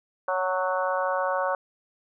harmonic tone with a mistuned harmonic, 185.4 Hz, F#3, 4 cents sharp, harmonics 3 / 4 / 5 / 6 / 7 / 8, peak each -27 / -32 / -31 / -30 / -35 / -33 dBFS, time 0.28-1.55 s, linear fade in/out 2 ms, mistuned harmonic 5, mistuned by -19 cents, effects none

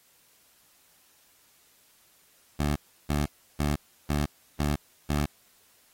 15% pulse tone bursts, 73.42 Hz, D2, in tune, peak -18 dBFS, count 6, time 2.59-5.26 s, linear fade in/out 10 ms, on 170 ms, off 330 ms, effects white hiss -62 dBFS RMS until 5.93 s + AAC 48 kbps

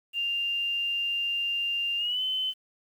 sine tone with pitch glide, 2794 to 3047 Hz, F7 to G7, 0 to -50 cents, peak -26 dBFS, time 0.13-2.54 s, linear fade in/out 50 ms, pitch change +150 cents, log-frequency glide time 1.97-2.22 s, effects 9-bit

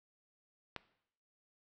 click, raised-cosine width 0.3 ms, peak -23 dBFS, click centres 0.763 s, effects noise-tail reverb RT60 0.7 s tail -18 dB re dry

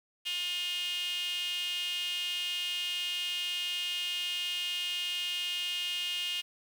sawtooth tone with high-pass filter, 355.9 Hz, F4, 33 cents sharp, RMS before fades -34 dBFS, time 0.25-6.42 s, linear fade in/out 20 ms, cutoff 2900 Hz, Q 8.9, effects 9-bit

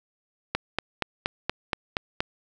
click train, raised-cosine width 0.3 ms, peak -8 dBFS, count 8, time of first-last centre 0.55-2.205 s, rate 4.23 Hz, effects none

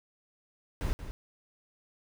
brown noise with echo, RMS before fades -30 dBFS, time 0.81-0.93 s, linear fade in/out 0 ms, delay 180 ms, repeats 1, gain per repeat -10 dB, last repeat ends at 1.11 s, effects none

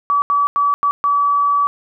sine tone bursts at uneven times, 1146 Hz, D6, 43 cents flat, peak -12 dBFS, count 5, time 0.1-0.22 / 0.3-0.47 / 0.56-0.74 / 0.83-0.91 / 1.04-1.67 s, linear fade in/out 0 ms, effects none

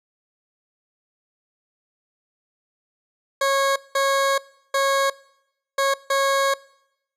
20% pulse tone bursts at uneven times, 548 Hz, C#5, 20 cents flat, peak -13 dBFS, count 5, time 3.41-3.76 / 3.95-4.38 / 4.74-5.1 / 5.78-5.94 / 6.1-6.54 s, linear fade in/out 5 ms, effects noise-tail reverb RT60 0.8 s tail -22 dB re dry + low-pass 11000 Hz 12 dB/octave

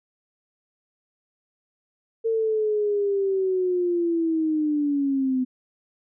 sine linear sweep, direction down, 454.2 to 253 Hz, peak -20 dBFS, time 2.24-5.45 s, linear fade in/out 20 ms, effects none

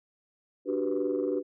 sine chord, G major seventh, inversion second, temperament equal, 293.7 / 370 / 392 / 493.9 Hz, D4 / F#4 / G4 / B4, 0 / 0 / 0 / 0 cents, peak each -31 dBFS, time 0.65-1.43 s, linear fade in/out 50 ms, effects tanh soft clip ceiling -19 dBFS

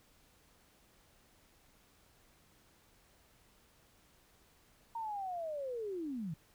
sine linear sweep, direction down, 931 to 147.2 Hz, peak -37 dBFS, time 4.95-6.34 s, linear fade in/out 5 ms, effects pink hiss -67 dBFS RMS until 6.54 s

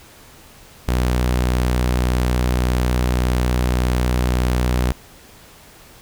sawtooth tone, 61.74 Hz, B1, in tune, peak -12 dBFS, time 0.88-4.92 s, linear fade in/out 0 ms, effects pink hiss -45 dBFS RMS until 6.01 s

